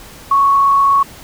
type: tone with frequency modulation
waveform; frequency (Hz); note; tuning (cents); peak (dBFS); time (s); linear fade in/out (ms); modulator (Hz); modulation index
sine; 1109; C#6; 0; -8; 0.31-1.03; 5; 35.8; 0.37
effects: pink hiss -37 dBFS RMS until 1.23 s